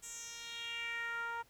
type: tone with band-pass filter sweep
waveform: 10% pulse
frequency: 466.2 Hz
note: A#4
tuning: in tune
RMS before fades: -42 dBFS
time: 0.02-1.43 s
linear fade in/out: 20 ms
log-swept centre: 8300 to 1000 Hz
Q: 3.1
effects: pink hiss -67 dBFS RMS until 1.49 s